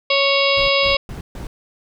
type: harmonic tone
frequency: 554.4 Hz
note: C#5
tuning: in tune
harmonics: 1 / 2 / 4 / 5 / 6 / 7 / 8 / 9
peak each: -18 / -23 / -21 / -21 / -24 / -24 / -28 / -25 dBFS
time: 0.1-0.97 s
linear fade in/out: 5 ms
type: noise bursts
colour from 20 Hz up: brown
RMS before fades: -30 dBFS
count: 4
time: 0.57-1.47 s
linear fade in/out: 2 ms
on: 120 ms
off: 140 ms
effects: none